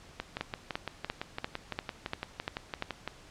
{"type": "two click trains", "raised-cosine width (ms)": 0.3, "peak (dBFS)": [-18, -16], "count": [18, 8], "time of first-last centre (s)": [[0.2, 3.076], [0.41, 2.824]], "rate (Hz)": [5.91, 2.9], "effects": ["pink hiss -54 dBFS RMS until 3.3 s", "low-pass 7000 Hz 12 dB/octave"]}